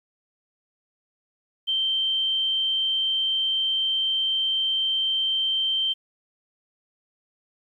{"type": "tone", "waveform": "sine", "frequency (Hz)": 3128, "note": "G7", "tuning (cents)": -4, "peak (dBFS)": -21, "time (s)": [1.67, 5.94], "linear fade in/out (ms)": 20, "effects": ["10-bit"]}